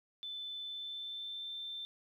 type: tone with pitch glide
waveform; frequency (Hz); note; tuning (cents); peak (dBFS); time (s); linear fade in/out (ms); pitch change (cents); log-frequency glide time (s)
sine; 3517 to 3560; A7 to A7; -1 to +20; -40; 0.23-1.85; 0; +21; 0.61-1.51
effects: 12-bit